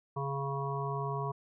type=harmonic tone; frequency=138.59 Hz; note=C#3; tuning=in tune; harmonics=1 / 3 / 5 / 7 / 8; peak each=-35 / -39 / -42 / -39 / -40 dBFS; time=0.16-1.32 s; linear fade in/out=10 ms; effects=none